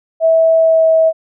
sine tone with pitch glide, 651 to 645.4 Hz, E5 to E5, -22 to -37 cents, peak -7 dBFS, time 0.2-1.13 s, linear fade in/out 50 ms, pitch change -15 cents, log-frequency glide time 0.57-0.87 s, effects none

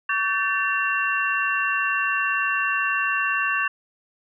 sine tone cluster, 1134 / 1543 / 1761 / 2732 Hz, C#6 / G6 / A6 / F7, +39 / -28 / +1 / -39 cents, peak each -26 dBFS, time 0.09-3.68 s, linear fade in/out 5 ms, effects none

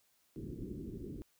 white low-pass noise, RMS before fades -44 dBFS, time 0.36-1.22 s, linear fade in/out 0 ms, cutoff 380 Hz, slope 48 dB/octave, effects white hiss -73 dBFS RMS until 1.39 s

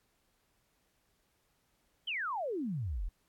sine exponential sweep, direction down, 3193 to 34.83 Hz, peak -33 dBFS, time 2.07-3.09 s, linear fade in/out 10 ms, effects pink hiss -75 dBFS RMS until 3.28 s + AAC 64 kbps

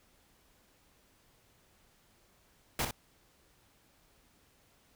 pink noise with echo, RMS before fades -32 dBFS, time 2.79-2.85 s, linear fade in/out 2 ms, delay 60 ms, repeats 1, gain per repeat -7 dB, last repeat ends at 2.91 s, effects pink hiss -67 dBFS RMS until 4.95 s

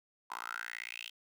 10% pulse tone with high-pass filter sweep, 57.9 Hz, A#1, 11 cents flat, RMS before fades -43 dBFS, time 0.3-1.1 s, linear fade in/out 10 ms, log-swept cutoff 1000 to 3100 Hz, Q 6.6, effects none

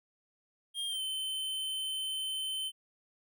square tone with pitch glide, 3216 to 3074 Hz, G7 to G7, +44 to -35 cents, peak -34 dBFS, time 0.74-2.72 s, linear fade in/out 50 ms, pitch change -79 cents, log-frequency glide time 0.87-1.01 s, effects none

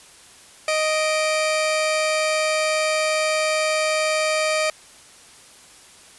sawtooth tone pair together, 622.3 / 2349 Hz, D#5 / D7, 0 / 0 cents, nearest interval octave + major seventh, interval 2300 cents, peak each -16 / -22 dBFS, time 0.68-4.7 s, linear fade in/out 2 ms, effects white hiss -47 dBFS RMS until 6.18 s + resampled to 24000 Hz

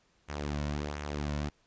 sawtooth tone with flanger, 73.42 Hz, D2, in tune, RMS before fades -35 dBFS, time 0.28-1.5 s, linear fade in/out 20 ms, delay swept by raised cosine 0.21 to 2.51 ms, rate 1.4 Hz, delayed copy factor -0.55, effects pink hiss -69 dBFS RMS until 1.66 s + resampled to 16000 Hz

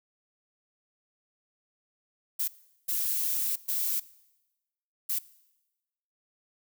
violet noise bursts at uneven times, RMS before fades -29 dBFS, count 4, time 2.39-2.48 / 2.88-3.56 / 3.68-4 / 5.09-5.19 s, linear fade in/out 10 ms, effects noise-tail reverb RT60 1.0 s tail -20 dB re dry

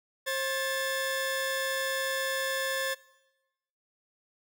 sawtooth tone pair together, 534 / 1743 Hz, C5 / A6, +35 / -17 cents, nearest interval octave + minor sixth, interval 2048 cents, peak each -28 dBFS, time 0.26-2.95 s, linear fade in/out 20 ms, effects noise-tail reverb RT60 1.0 s tail -21 dB re dry

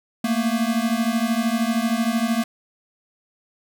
square beating tone pair, 223.2 / 236.2 Hz, A3 / A#3, +25 / +23 cents, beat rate 13 Hz, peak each -23 dBFS, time 0.24-2.44 s, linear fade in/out 5 ms, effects none

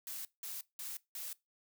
blue noise bursts, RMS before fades -43 dBFS, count 4, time 0.07-1.33 s, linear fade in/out 2 ms, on 180 ms, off 180 ms, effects noise-tail reverb RT60 0.2 s tail -21 dB re dry

